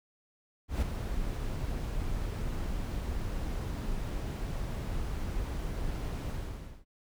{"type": "noise with ADSR envelope", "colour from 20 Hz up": "brown", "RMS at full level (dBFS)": -27, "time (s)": [0.68, 6.85], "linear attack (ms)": 140, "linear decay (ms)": 11, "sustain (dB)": -7, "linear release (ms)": 540, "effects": []}